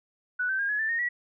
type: tone with pitch steps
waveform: sine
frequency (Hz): 1480 / 1547.3 / 1617.7 / 1691.3 / 1768.2 / 1848.6 / 1932.7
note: F#6 / G6 / G#6 / G#6 / A6 / A#6 / B6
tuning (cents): 0 / -23 / -46 / +31 / +8 / -15 / -38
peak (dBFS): -25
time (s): 0.39-1.09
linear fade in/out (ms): 10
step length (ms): 100
effects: none